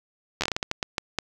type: slowing click train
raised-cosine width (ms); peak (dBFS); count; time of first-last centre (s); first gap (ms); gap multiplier
0.2; -8; 12; 0.41-1.187; 11; 1.34
effects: 8-bit